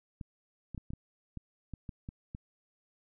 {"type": "clicks", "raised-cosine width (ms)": 5, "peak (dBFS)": -28, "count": 10, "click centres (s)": [0.212, 0.747, 0.778, 0.905, 0.935, 1.373, 1.737, 1.892, 2.089, 2.349], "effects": []}